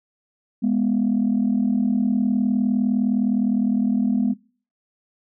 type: tone pair together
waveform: sine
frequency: 207.7 / 247.3 Hz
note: G#3 / B3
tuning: 0 / +3 cents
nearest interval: minor third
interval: 303 cents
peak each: -19 dBFS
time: 0.62-4.34 s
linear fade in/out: 20 ms
effects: noise-tail reverb RT60 0.4 s tail -21 dB re dry + tanh soft clip ceiling -12 dBFS